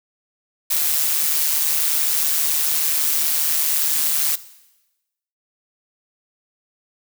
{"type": "noise with amplitude modulation", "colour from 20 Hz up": "blue", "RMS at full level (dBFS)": -17, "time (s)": [0.7, 4.36], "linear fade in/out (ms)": 10, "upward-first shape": "sine", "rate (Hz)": 152, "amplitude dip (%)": 55, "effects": ["noise-tail reverb RT60 1.0 s tail -17 dB re dry"]}